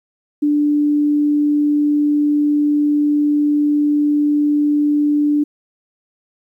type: tone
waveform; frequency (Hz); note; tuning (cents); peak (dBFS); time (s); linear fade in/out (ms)
sine; 294.4; D4; +4; -12; 0.42-5.44; 10
effects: 9-bit